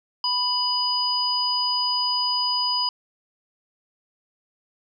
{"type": "harmonic tone", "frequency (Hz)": 990, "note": "B5", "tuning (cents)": 4, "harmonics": [1, 3, 5], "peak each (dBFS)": [-26, -32, -22], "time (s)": [0.24, 2.89], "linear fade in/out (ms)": 2, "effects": ["10-bit"]}